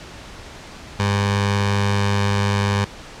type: tone with notch filter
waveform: 15% pulse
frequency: 100.6 Hz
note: G2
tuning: 45 cents sharp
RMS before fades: -19 dBFS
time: 0.99-2.85 s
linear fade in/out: 10 ms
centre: 290 Hz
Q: 0.85
effects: pink hiss -38 dBFS RMS until 3.2 s + low-pass 6000 Hz 12 dB/octave